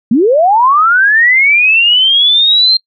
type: linear sweep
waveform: sine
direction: up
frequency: 205.5 to 4186 Hz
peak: -5 dBFS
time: 0.11-2.77 s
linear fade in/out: 5 ms
effects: noise-tail reverb RT60 0.1 s tail -23 dB re dry